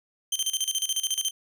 20% pulse tone with tremolo, 3127 Hz, G7, 5 cents flat, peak -18 dBFS, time 0.32-1.31 s, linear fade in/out 5 ms, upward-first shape square, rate 14 Hz, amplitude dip 80%, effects none

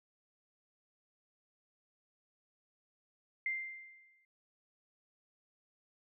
sine tone with exponential decay, 2093 Hz, C7, in tune, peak -31 dBFS, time 3.46-4.25 s, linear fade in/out 2 ms, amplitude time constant 170 ms, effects none

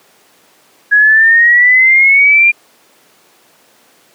sine exponential sweep, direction up, 1661.2 to 2409 Hz, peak -4 dBFS, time 0.91-2.52 s, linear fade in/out 20 ms, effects pink hiss -48 dBFS RMS until 4.14 s + high-pass 300 Hz 12 dB/octave

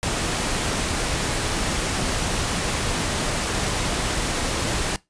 pink noise, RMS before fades -24 dBFS, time 0.03-4.96 s, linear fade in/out 0 ms, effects noise-tail reverb RT60 0.2 s tail -21 dB re dry + resampled to 22050 Hz

